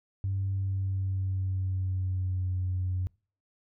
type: tone with pitch glide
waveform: sine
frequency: 97 to 91.82 Hz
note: G2 to F#2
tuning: -18 to -13 cents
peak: -26 dBFS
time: 0.24-3.07 s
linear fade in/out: 0 ms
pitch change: -95 cents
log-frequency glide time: 0.51-2.54 s
effects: noise-tail reverb RT60 0.4 s tail -26 dB re dry + tanh soft clip ceiling -23 dBFS